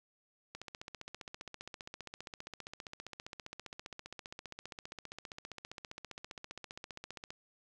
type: click train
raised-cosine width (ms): 0.2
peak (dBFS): -27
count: 103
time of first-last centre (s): 0.55-7.305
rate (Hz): 15.1
effects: none